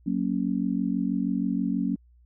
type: chord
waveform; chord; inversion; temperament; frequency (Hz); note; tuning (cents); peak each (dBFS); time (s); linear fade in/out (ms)
sine; F# major; none; just; 185 / 231.2 / 277.5; F#3 / A#3 / C#4; 0 / -14 / +2; -28; 0.06-1.96; 10
effects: added 60 Hz sine -54 dBFS peak until 2.25 s